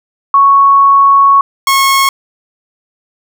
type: tone pair in turn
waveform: sine / sawtooth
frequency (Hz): 1108.7 / 1090.9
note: C#6 / C#6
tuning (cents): 0 / -28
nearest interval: unison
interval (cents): 28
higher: first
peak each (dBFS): -3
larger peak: neither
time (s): 0.34-1.41 / 1.67-2.09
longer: first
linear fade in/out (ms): 2
effects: none